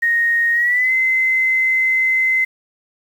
sine tone with pitch glide, 1864.7 to 2057 Hz, A#6 to C7, 0 to -30 cents, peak -13 dBFS, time 0.02-2.45 s, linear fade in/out 10 ms, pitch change +170 cents, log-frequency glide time 0.53-0.92 s, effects 7-bit

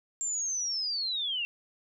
sine linear sweep, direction down, 7410 to 2688 Hz, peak -29 dBFS, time 0.21-1.45 s, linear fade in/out 0 ms, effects none

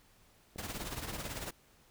click train, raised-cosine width 2 ms, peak -34 dBFS, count 4, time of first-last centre 0.56-1.407 s, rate 3.54 Hz
pink noise with tremolo, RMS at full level -38 dBFS, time 0.58-1.51 s, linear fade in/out 5 ms, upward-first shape triangle, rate 18 Hz, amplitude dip 70%
effects pink hiss -65 dBFS RMS until 1.9 s

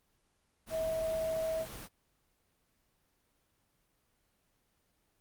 sine tone in noise, 644 Hz, E5, 41 cents flat, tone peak -31 dBFS, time 0.7-1.66 s, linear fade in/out 50 ms, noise pink, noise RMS -45 dBFS, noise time 0.66-1.89 s, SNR +11 dB, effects pink hiss -75 dBFS RMS until 5.2 s + Opus 24 kbps

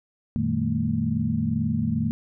sine tone cluster, 91.4 / 118.8 / 157 / 203.8 / 226.1 Hz, F#2 / A#2 / D#3 / G#3 / A3, -21 / +33 / +16 / -32 / +47 cents, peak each -31 / -30 / -28 / -30 / -25 dBFS, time 0.36-2.11 s, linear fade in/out 0 ms, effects none

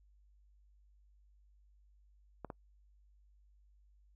clicks, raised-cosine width 1 ms, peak -28 dBFS, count 2, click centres 2.447 / 2.502 s, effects noise-tail reverb RT60 0.1 s tail -26 dB re dry + added 50 Hz sine -63 dBFS peak until 4.15 s

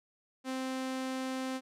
sawtooth tone, 261 Hz, C4, 4 cents flat, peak -30 dBFS, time 0.44-1.61 s, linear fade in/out 50 ms, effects low-pass 10000 Hz 12 dB/octave

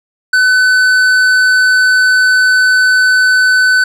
sine tone with tanh clipping, 1508 Hz, F#6, 32 cents sharp, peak -8 dBFS, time 0.33-3.84 s, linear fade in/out 5 ms, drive 11 dB, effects none

